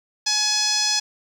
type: tone with low-pass filter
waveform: 5% pulse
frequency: 846 Hz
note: G#5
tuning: 32 cents sharp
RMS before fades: -21 dBFS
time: 0.26-1 s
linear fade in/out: 10 ms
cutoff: 5400 Hz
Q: 4.2
effects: 8-bit